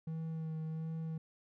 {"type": "tone with vibrato", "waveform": "triangle", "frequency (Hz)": 160, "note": "D#3", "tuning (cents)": 49, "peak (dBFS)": -35, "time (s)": [0.07, 1.18], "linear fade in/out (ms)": 5, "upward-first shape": "sine", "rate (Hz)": 1.4, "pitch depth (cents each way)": 18, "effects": []}